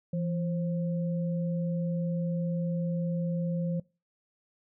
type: tone pair together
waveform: sine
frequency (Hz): 168.5 / 530.6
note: E3 / C5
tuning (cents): +38 / +24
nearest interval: octave + minor sixth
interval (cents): 1986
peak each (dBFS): -28 / -37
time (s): 0.13-3.8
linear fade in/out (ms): 5
effects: noise-tail reverb RT60 0.3 s tail -23 dB re dry